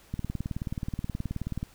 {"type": "click train", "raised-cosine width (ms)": 5, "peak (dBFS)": -19, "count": 29, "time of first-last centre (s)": [0.14, 1.629], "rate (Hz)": 18.8, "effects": ["pink hiss -57 dBFS RMS until 1.74 s"]}